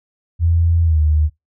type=tone with pitch glide; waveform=sine; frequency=84 to 76.58 Hz; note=E2 to D#2; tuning=+33 to -27 cents; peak=-11 dBFS; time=0.39-1.3 s; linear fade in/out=50 ms; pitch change=-160 cents; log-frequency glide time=0.83-1 s; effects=noise-tail reverb RT60 0.2 s tail -26 dB re dry